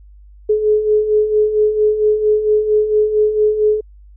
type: beating tone pair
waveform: sine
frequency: 422.1 / 426.5 Hz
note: G#4 / G#4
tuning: +28 / +46 cents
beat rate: 4.4 Hz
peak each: -19 / -12 dBFS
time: 0.49-3.81 s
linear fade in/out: 10 ms
effects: added 50 Hz sine -39 dBFS peak until 4.16 s